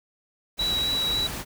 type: noise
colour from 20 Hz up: pink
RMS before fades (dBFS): -33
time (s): 0.57-1.45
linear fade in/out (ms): 50
type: tone with vibrato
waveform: sine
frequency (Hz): 3902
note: B7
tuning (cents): -22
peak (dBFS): -23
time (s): 0.59-1.27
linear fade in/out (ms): 5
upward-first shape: sine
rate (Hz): 3.7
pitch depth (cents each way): 10
effects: none